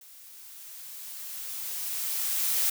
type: noise with level ramp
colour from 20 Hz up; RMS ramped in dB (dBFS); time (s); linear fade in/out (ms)
blue; -51 to -25; 0.01-2.7; 5
effects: none